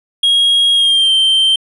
triangle tone with pitch glide, 3280 to 3130 Hz, G#7 to G7, -22 to -3 cents, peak -7 dBFS, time 0.23-1.56 s, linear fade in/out 5 ms, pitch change -81 cents, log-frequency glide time 0.74-1.12 s, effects resampled to 24000 Hz

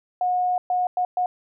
sine tone bursts at uneven times, 725 Hz, F#5, 35 cents flat, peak -19 dBFS, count 4, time 0.21-0.58 / 0.7-0.87 / 0.97-1.05 / 1.17-1.26 s, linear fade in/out 2 ms, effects none

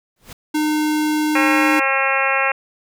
pink noise with exponential growth, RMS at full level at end -31 dBFS, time 0.16-0.33 s, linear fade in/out 5 ms, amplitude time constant 36 ms
square tone, 304.8 Hz, D#4, 36 cents flat, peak -17 dBFS, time 0.54-1.8 s, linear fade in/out 10 ms
harmonic tone, 270 Hz, C#4, 45 cents flat, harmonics 2 / 3 / 4 / 5 / 6 / 7 / 8 / 9 / 10, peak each -24 / -24 / -24 / -24 / -24 / -24 / -24 / -24 / -24 dBFS, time 1.35-2.52 s, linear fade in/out 5 ms
effects none

